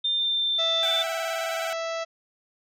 sine tone with pitch glide, 3600 to 3536 Hz, A7 to A7, +39 to +8 cents, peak -22 dBFS, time 0.04-1.03 s, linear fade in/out 10 ms, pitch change -31 cents, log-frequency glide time 0.15-0.87 s
harmonic tone, 659.3 Hz, E5, in tune, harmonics 1 / 2 / 3 / 4 / 5 / 6 / 7 / 8 / 9 / 10, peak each -29 / -35 / -39 / -41 / -43 / -45 / -46 / -47 / -48 / -49 dBFS, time 0.58-2.05 s, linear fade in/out 20 ms
15% pulse tone with vibrato, 766 Hz, G5, 40 cents flat, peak -26 dBFS, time 0.83-1.73 s, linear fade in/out 0 ms, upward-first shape square, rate 19 Hz, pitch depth 54 cents each way
effects none

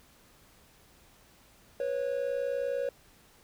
triangle tone pair together, 489.5 / 549.4 Hz, B4 / C#5, -15 / -16 cents, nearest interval major second, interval 199 cents, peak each -31 / -29 dBFS, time 1.8-2.89 s, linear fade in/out 2 ms, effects pink hiss -60 dBFS RMS until 3.43 s

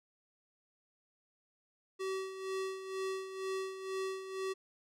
square tone with tremolo, 381.7 Hz, G4, 46 cents flat, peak -35 dBFS, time 1.99-4.54 s, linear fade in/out 20 ms, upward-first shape sine, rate 2.1 Hz, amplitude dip 65%, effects low-pass 9000 Hz 12 dB/octave

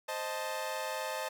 sawtooth chord, A diminished, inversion first, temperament equal, 523.3 / 622.3 / 880 Hz, C5 / Eb5 / A5, 0 / 0 / 0 cents, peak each -36 / -35 / -35 dBFS, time 0.08-1.29 s, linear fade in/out 10 ms, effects none

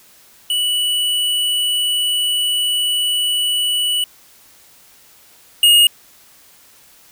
square tone pair in turn, 2953 / 2862 Hz, F#7 / F7, -4 / +42 cents, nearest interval minor second, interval 54 cents, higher first, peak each -16 / -8 dBFS, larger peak second, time 0.5-4.04 / 5.63-5.87 s, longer first, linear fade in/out 2 ms, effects white hiss -48 dBFS RMS until 7.11 s

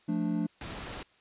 triangle chord, D minor, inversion first, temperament equal, 174.61 / 220 / 293.7 Hz, F3 / A3 / D4, 0 / 0 / 0 cents, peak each -30 dBFS, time 0.08-0.47 s, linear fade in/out 10 ms
pink noise, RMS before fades -40 dBFS, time 0.61-1.03 s, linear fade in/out 2 ms
effects white hiss -64 dBFS RMS until 1.2 s + resampled to 8000 Hz

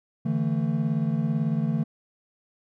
triangle chord, D suspended second, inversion none, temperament equal with one note detuned, 146.83 / 164.81 / 223.1 Hz, D3 / E3 / A3, 0 / 0 / +24 cents, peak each -25 dBFS, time 0.25-1.84 s, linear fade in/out 10 ms, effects none

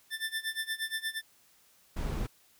25% pulse tone with tremolo, 1774 Hz, A6, 14 cents sharp, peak -26 dBFS, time 0.1-1.22 s, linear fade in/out 50 ms, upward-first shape sine, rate 8.5 Hz, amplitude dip 90%
brown noise, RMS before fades -33 dBFS, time 1.96-2.27 s, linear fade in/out 10 ms
effects white hiss -64 dBFS RMS until 2.59 s

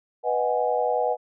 sine chord, G# minor seventh, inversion first, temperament equal, 493.9 / 622.3 / 740 / 830.6 Hz, B4 / D#5 / F#5 / G#5, 0 / 0 / 0 / 0 cents, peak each -25 / -27 / -26 / -28 dBFS, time 0.23-1.17 s, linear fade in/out 50 ms, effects none

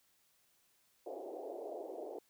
pink band-pass noise, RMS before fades -45 dBFS, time 1.06-2.19 s, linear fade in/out 5 ms, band 340 to 730 Hz, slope 48 dB/octave, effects white hiss -73 dBFS RMS until 2.29 s

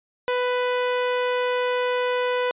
sawtooth tone, 496.3 Hz, B4, 8 cents sharp, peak -17 dBFS, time 0.28-2.51 s, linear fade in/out 0 ms, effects resampled to 8000 Hz

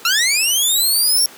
15% pulse linear sweep, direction up, 1318.5 to 5588 Hz, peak -7 dBFS, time 0.05-1.26 s, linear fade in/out 2 ms, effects pink hiss -39 dBFS RMS until 1.37 s + high-pass 300 Hz 12 dB/octave

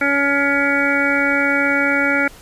harmonic tone, 281.5 Hz, C#4, 27 cents sharp, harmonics 1 / 2 / 3 / 5 / 6 / 7 / 8, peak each -21 / -23 / -28 / -19 / -25 / -24 / -20 dBFS, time 0.01-2.28 s, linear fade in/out 5 ms, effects pink hiss -43 dBFS RMS until 2.41 s + resampled to 32000 Hz

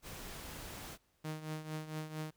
pink noise, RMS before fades -47 dBFS, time 0.02-0.98 s, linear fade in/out 50 ms
sawtooth tone with tremolo, 155.56 Hz, D#3, in tune, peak -33 dBFS, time 1.24-2.31 s, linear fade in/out 10 ms, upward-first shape triangle, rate 4.4 Hz, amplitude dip 75%
effects pink hiss -75 dBFS RMS until 2.36 s

